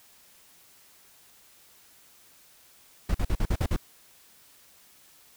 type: noise bursts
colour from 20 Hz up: brown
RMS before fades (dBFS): -24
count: 7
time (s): 3.09-3.764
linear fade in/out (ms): 5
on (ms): 56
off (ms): 47
effects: white hiss -57 dBFS RMS until 5.36 s

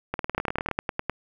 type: two click trains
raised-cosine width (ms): 0.5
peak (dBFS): -12 / -10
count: 12 / 8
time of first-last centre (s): 0.14-0.713 / 0.38-1.096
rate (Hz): 19.2 / 9.77
effects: 8-bit

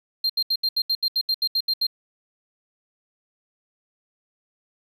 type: tone bursts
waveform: triangle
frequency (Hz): 4186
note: C8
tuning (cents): 0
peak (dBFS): -18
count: 13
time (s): 0.24-1.868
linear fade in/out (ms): 5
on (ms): 56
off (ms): 75
effects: 10-bit

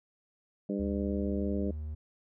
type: harmonic tone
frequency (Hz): 100.4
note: G2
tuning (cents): +42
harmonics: 2 / 3 / 4 / 5 / 6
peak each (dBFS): -32 / -36 / -38 / -40 / -42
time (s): 0.69-1.71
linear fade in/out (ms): 5
type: tone with pitch glide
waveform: triangle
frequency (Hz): 74 to 76.52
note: D2 to D#2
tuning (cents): +14 to -28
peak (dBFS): -33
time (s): 0.79-1.95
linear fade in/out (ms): 10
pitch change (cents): +58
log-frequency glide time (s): 1.35-1.79
effects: none

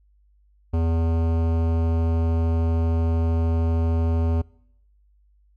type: tone with hard clipping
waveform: sine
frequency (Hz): 82.41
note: E2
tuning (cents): 0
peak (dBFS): -21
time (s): 0.73-4.42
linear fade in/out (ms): 10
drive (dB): 17
effects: noise-tail reverb RT60 0.8 s tail -25 dB re dry + added 50 Hz sine -56 dBFS peak until 5.56 s

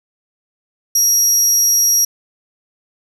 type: tone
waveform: 35% pulse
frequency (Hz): 5680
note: F8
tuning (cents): +28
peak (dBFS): -8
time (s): 0.95-2.05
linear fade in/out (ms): 5
effects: none

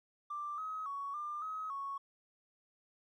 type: tone with pitch steps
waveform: triangle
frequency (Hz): 1180 / 1272 / 1118 / 1196 / 1273 / 1107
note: D6 / D#6 / C#6 / D6 / D#6 / C#6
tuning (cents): +8 / +38 / +14 / +31 / +39 / -3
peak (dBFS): -34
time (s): 0.3-1.98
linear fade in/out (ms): 10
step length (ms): 280
effects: tanh soft clip ceiling -36 dBFS

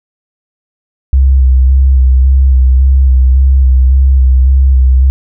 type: tone with vibrato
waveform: sine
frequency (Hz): 65.41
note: C2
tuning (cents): 0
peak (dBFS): -3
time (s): 1.13-5.1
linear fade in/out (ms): 0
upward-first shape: square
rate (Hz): 1.8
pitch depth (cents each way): 28
effects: none

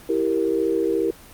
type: chord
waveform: sine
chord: E diminished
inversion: none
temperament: equal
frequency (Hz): 329.6 / 392 / 466.2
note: E4 / G4 / Bb4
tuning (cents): 0 / 0 / 0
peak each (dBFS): -23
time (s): 0.09-1.11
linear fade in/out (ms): 5
effects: pink hiss -45 dBFS RMS until 1.33 s + Opus 32 kbps

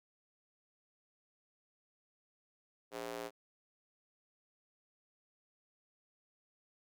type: tone with high-pass filter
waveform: square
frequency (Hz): 58.27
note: A#1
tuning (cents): 0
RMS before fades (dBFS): -43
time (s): 2.91-3.31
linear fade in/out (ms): 50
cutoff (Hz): 450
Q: 1.8
effects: none

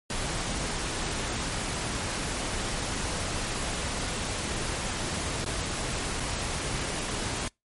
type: noise with dropouts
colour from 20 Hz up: pink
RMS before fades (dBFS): -31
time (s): 0.1-7.48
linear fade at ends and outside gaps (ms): 1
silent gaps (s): 5.445-5.461 / 6.199-6.203
effects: noise-tail reverb RT60 0.2 s tail -26 dB re dry + MP3 48 kbps

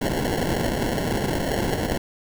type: noise with sample-and-hold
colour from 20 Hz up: white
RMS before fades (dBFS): -24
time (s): 0.01-1.98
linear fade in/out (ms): 10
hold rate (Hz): 1225
effects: none

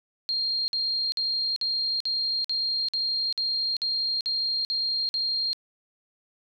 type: tone bursts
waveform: sine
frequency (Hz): 4212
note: C8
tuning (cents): +11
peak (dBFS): -24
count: 12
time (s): 0.29-5.531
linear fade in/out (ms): 0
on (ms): 390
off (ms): 51
effects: none

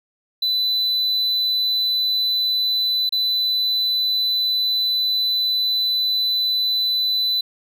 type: tone with dropouts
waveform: triangle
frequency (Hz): 3999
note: B7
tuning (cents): +21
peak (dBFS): -16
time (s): 0.42-7.41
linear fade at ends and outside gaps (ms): 5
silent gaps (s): 3.093-3.123
effects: none

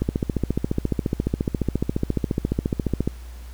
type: click train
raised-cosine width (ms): 3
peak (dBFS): -8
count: 45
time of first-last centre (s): 0.02-3.076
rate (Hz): 14.4
effects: added 60 Hz sine -35 dBFS peak until 3.53 s + pink hiss -50 dBFS RMS until 3.53 s

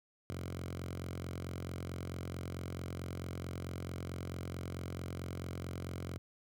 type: tone with high-pass filter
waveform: 5% pulse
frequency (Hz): 44.54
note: F1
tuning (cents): +35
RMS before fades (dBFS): -42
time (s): 0.3-6.18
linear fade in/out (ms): 0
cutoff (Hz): 100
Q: 5.8
effects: none

